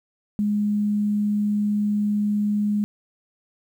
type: tone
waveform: sine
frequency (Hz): 207.7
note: G#3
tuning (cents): 0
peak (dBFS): -19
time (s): 0.39-2.84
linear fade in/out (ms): 0
effects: 9-bit